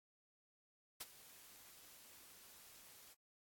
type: noise with ADSR envelope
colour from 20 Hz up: white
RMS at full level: -45 dBFS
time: 1-3.15 s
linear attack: 10 ms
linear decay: 35 ms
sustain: -16 dB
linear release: 28 ms
effects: AAC 64 kbps